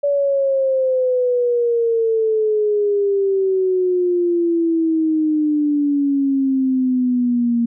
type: exponential sweep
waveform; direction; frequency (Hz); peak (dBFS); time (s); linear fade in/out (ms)
sine; down; 574 to 233.1; -14; 0.03-7.66; 10
effects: none